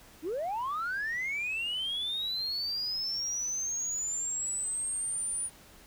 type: linear sweep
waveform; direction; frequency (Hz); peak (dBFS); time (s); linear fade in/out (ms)
sine; up; 280.2 to 9590; -29; 0.22-5.5; 50
effects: tanh soft clip ceiling -28 dBFS + pink hiss -55 dBFS RMS until 5.86 s